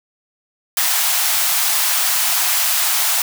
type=high-pass noise; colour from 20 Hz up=white; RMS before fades=-17 dBFS; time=0.77-3.22 s; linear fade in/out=2 ms; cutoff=640 Hz; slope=96 dB/octave; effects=none